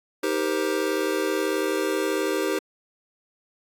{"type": "chord", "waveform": "square", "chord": "C minor seventh", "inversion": "first", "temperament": "just", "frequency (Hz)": [314, 392.4, 470.9, 523.3], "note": ["Eb4", "G4", "Bb4", "C5"], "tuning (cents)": [16, 2, 18, 0], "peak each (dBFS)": [-29, -27, -31, -31], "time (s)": [0.23, 2.59], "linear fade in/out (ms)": 5, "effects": ["AAC 64 kbps"]}